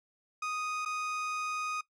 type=tone with dropouts; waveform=30% pulse; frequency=1244.5 Hz; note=D#6; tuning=in tune; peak=-30 dBFS; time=0.42-1.81 s; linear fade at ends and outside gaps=5 ms; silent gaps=0.851-0.858 s; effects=noise-tail reverb RT60 0.1 s tail -18 dB re dry + low-pass 7000 Hz 12 dB/octave